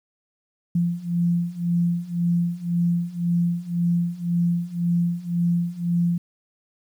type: beating tone pair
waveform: sine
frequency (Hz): 171.4 / 173.3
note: F3 / F3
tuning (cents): -32 / -13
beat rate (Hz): 1.9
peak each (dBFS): -24 / -22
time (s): 0.75-6.18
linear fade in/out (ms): 5
effects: 9-bit